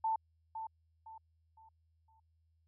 sine tone with echo, 888 Hz, A5, 16 cents sharp, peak -30 dBFS, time 0.04-0.16 s, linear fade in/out 5 ms, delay 510 ms, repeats 4, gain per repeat -9 dB, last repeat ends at 2.2 s, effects added 81 Hz sine -70 dBFS peak until 2.67 s

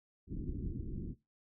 pink low-pass noise, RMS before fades -40 dBFS, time 0.27-1.15 s, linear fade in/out 50 ms, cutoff 360 Hz, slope 48 dB/octave, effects noise-tail reverb RT60 0.2 s tail -17 dB re dry

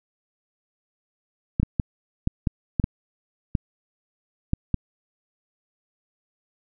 clicks, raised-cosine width 5 ms, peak -8 dBFS, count 10, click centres 1.599 / 1.631 / 1.798 / 2.274 / 2.472 / 2.798 / 2.841 / 3.552 / 4.534 / 4.743 s, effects none

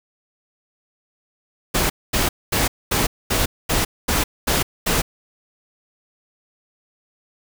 pink noise bursts, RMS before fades -19 dBFS, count 9, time 1.74-5.02 s, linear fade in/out 10 ms, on 160 ms, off 230 ms, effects none

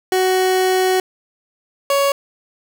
30% pulse tone pair in turn, 372.8 / 558.6 Hz, F#4 / C#5, +13 / +13 cents, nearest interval perfect fifth, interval 700 cents, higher second, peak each -11 dBFS, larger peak neither, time 0.12-1 / 1.9-2.12 s, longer first, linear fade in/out 2 ms, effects none

